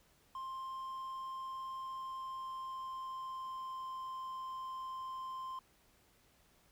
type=tone with pitch glide; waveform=triangle; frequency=1053 to 1044.5 Hz; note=C6 to C6; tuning=+11 to -3 cents; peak=-39 dBFS; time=0.35-5.59 s; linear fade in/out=2 ms; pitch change=-14 cents; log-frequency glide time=1.74-3.95 s; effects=pink hiss -69 dBFS RMS until 6.71 s